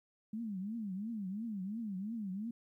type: tone with vibrato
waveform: sine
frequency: 207.6 Hz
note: G#3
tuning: in tune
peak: -37 dBFS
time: 0.33-2.51 s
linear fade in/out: 5 ms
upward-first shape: triangle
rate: 2.9 Hz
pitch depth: 240 cents each way
effects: 13-bit

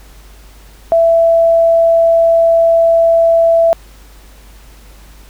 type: tone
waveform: sine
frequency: 665 Hz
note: E5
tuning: 15 cents sharp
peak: -6 dBFS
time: 0.92-3.73 s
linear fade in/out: 0 ms
effects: added 50 Hz sine -37 dBFS peak until 5.29 s + pink hiss -44 dBFS RMS until 5.29 s

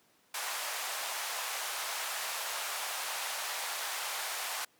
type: band-pass noise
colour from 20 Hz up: pink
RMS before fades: -37 dBFS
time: 0.34-4.65 s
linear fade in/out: 5 ms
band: 700 to 15000 Hz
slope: 24 dB/octave
effects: pink hiss -67 dBFS RMS until 4.79 s + high-pass 200 Hz 12 dB/octave

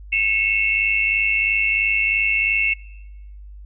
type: tone cluster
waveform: sine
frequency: 2190 / 2615 / 2718 Hz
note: C#7 / E7 / F7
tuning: -22 / -15 / -48 cents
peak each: -21 dBFS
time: 0.12-2.74 s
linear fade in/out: 10 ms
effects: noise-tail reverb RT60 1.0 s tail -22 dB re dry + added 50 Hz sine -36 dBFS peak until 3.65 s

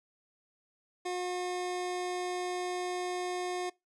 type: tone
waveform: 25% pulse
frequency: 360 Hz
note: F#4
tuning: 47 cents flat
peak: -29 dBFS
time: 1.05-3.7 s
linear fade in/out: 10 ms
effects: noise-tail reverb RT60 0.2 s tail -23 dB re dry + resampled to 24000 Hz

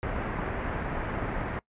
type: low-pass noise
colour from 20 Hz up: pink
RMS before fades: -32 dBFS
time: 0.03-1.59 s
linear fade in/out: 0 ms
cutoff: 2000 Hz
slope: 24 dB/octave
effects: noise-tail reverb RT60 0.1 s tail -22 dB re dry + resampled to 8000 Hz

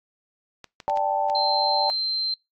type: clicks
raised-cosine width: 0.2 ms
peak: -22 dBFS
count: 5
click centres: 0.643 / 0.802 / 0.898 / 0.973 / 1.299 s
type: chord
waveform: sine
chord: D suspended fourth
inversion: none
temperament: equal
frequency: 587.3 / 784 / 880 Hz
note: D5 / G5 / A5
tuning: 0 / 0 / 0 cents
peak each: -27 / -24 / -25 dBFS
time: 0.88-1.9 s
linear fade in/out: 0 ms
type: tone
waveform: sine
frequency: 4125 Hz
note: C8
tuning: 25 cents flat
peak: -23 dBFS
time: 1.35-2.34 s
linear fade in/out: 2 ms
effects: noise-tail reverb RT60 0.2 s tail -23 dB re dry + AAC 64 kbps

